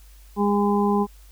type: harmonic tone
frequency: 203.9 Hz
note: G#3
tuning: 32 cents flat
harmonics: 1 / 2 / 4 / 5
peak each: -20 / -23 / -26 / -27 dBFS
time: 0.36-1.07 s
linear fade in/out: 50 ms
effects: added 50 Hz sine -45 dBFS peak until 1.31 s + white hiss -56 dBFS RMS until 1.31 s